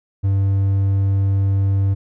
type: tone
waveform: triangle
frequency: 97.9 Hz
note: G2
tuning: 2 cents flat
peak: -12 dBFS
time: 0.23-1.95 s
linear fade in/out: 20 ms
effects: none